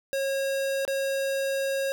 square tone with dropouts, 544 Hz, C#5, 33 cents flat, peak -26 dBFS, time 0.13-1.92 s, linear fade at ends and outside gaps 0 ms, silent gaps 0.851-0.878 s, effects 10-bit

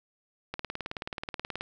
click train, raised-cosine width 0.3 ms, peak -18 dBFS, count 21, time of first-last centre 0.54-1.61 s, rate 18.7 Hz, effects none

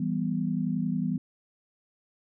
sine chord, E minor, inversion none, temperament equal, 164.81 / 196 / 246.9 Hz, E3 / G3 / B3, 0 / 0 / 0 cents, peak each -30 dBFS, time 0-1.18 s, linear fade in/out 5 ms, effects none

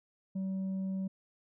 sine tone with tanh clipping, 190.8 Hz, G3, 47 cents flat, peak -33 dBFS, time 0.35-1.08 s, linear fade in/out 10 ms, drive 3 dB, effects none

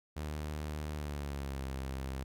sawtooth tone with pitch glide, 75.6 to 66.58 Hz, D#2 to C2, -49 to +31 cents, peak -33 dBFS, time 0.16-2.24 s, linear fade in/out 10 ms, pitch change -220 cents, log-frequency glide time 0.91-1.65 s, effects none

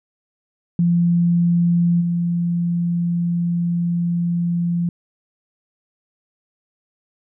sine tone with level steps, 172.2 Hz, F3, 24 cents flat, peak -13 / -17 dBFS, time 0.79-4.89 s, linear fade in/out 2 ms, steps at 2 s, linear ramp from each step 20 ms, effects none

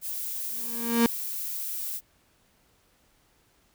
violet noise, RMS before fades -33 dBFS, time 0.01-2.01 s, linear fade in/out 50 ms
35% pulse tone with exponential growth, 233.1 Hz, A#3, in tune, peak -15 dBFS, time 0.5-1.06 s, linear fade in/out 0 ms, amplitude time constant 120 ms
effects pink hiss -65 dBFS RMS until 3.74 s

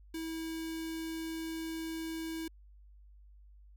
square tone with notch filter, 324.2 Hz, E4, 29 cents flat, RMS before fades -39 dBFS, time 0.14-2.48 s, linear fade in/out 5 ms, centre 750 Hz, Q 0.64, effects added 50 Hz sine -54 dBFS peak until 3.76 s

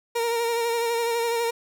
30% pulse tone with vibrato, 466.2 Hz, A#4, in tune, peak -20 dBFS, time 0.15-1.51 s, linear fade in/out 10 ms, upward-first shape sine, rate 12 Hz, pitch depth 30 cents each way, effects none

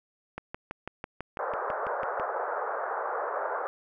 click train, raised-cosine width 0.5 ms, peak -20 dBFS, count 12, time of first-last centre 0.38-2.198 s, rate 6.05 Hz
pink band-pass noise, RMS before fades -32 dBFS, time 1.39-3.67 s, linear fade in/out 0 ms, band 450 to 1500 Hz, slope 48 dB/octave
effects none

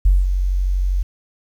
sine tone with ADSR envelope, 46.25 Hz, F#1, in tune, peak -7 dBFS, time 0.05-1.03 s, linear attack 9 ms, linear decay 200 ms, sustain -8 dB, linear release 8 ms, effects tanh soft clip ceiling -4 dBFS + 8-bit

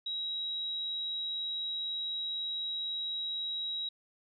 sine tone, 3846 Hz, B7, 47 cents flat, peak -33 dBFS, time 0.06-3.89 s, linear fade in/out 5 ms, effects none

